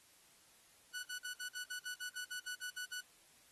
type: tone bursts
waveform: sawtooth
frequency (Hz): 1480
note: F#6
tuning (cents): 0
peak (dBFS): -38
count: 14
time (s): 0.94-3.009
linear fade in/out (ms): 10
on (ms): 93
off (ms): 59
effects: white hiss -66 dBFS RMS until 3.51 s + AAC 32 kbps